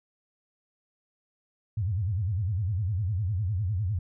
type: tone with vibrato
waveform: sine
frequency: 98 Hz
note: G2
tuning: in tune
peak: -25 dBFS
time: 1.77-3.99 s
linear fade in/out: 5 ms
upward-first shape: sine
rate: 9.9 Hz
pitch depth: 240 cents each way
effects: none